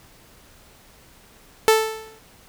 sawtooth tone with exponential decay, 440 Hz, A4, in tune, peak -6 dBFS, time 1.68-2.19 s, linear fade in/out 0 ms, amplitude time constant 110 ms, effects pink hiss -51 dBFS RMS until 2.48 s

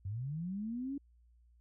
sine linear sweep, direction up, 90.9 to 286.4 Hz, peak -36 dBFS, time 0.05-0.98 s, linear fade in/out 5 ms, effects added 59 Hz sine -62 dBFS peak until 1.6 s

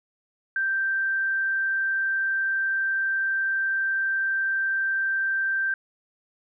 sine tone, 1568 Hz, G6, in tune, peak -22 dBFS, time 0.56-5.74 s, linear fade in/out 2 ms, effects none

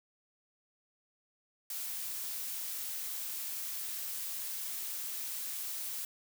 blue noise, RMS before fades -39 dBFS, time 1.7-6.05 s, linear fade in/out 2 ms, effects none

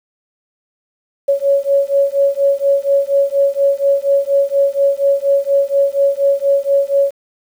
sine beating tone pair, 555 / 559.2 Hz, C#5 / C#5, +2 / +15 cents, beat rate 4.2 Hz, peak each -14 dBFS, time 1.28-7.11 s, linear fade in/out 10 ms, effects 7-bit

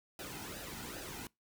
pink noise with flanger, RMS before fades -45 dBFS, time 0.19-1.27 s, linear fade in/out 2 ms, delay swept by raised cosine 0.9 to 1.81 ms, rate 2.5 Hz, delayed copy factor -0.65, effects noise-tail reverb RT60 0.2 s tail -24 dB re dry

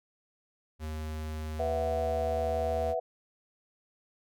square tone, 77.78 Hz, D#2, in tune, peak -35 dBFS, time 0.79-2.95 s, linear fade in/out 50 ms
sine chord, B suspended fourth, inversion none, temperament equal, 493.9 / 659.3 / 740 Hz, B4 / E5 / F#5, 0 / 0 / 0 cents, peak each -33 / -31 / -35 dBFS, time 1.59-3 s, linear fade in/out 10 ms
effects none

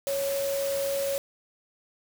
sine tone in noise, 554.4 Hz, C#5, in tune, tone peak -26 dBFS, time 0.07-1.18 s, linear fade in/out 0 ms, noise white, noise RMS -36 dBFS, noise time 0.07-1.18 s, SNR +7 dB, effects none

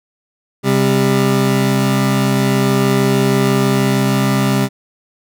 25% pulse tone pair together, 132.7 / 198.83 Hz, C3 / G3, +25 / +25 cents, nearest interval perfect fifth, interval 700 cents, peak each -11 dBFS, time 0.63-4.69 s, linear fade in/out 50 ms, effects none

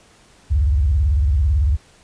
sine tone with vibrato, 70.6 Hz, C#2, 32 cents sharp, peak -13 dBFS, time 0.5-1.77 s, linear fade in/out 20 ms, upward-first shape square, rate 18 Hz, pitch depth 250 cents each way, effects pink hiss -51 dBFS RMS until 2.03 s + resampled to 22050 Hz

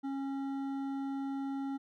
triangle tone with hard clipping, 273.6 Hz, C#4, 23 cents flat, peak -36 dBFS, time 0.03-1.78 s, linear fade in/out 20 ms, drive 13 dB, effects none

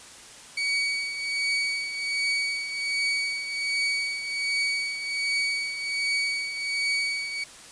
30% pulse tone with tremolo, 2256 Hz, C#7, 30 cents sharp, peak -20 dBFS, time 0.57-7.44 s, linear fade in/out 5 ms, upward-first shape triangle, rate 1.3 Hz, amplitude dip 65%, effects white hiss -46 dBFS RMS until 7.71 s + resampled to 22050 Hz

